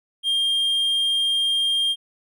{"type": "tone", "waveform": "triangle", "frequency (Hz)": 3207, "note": "G7", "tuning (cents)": 39, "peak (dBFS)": -17, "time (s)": [0.23, 1.96], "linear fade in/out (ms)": 50, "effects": []}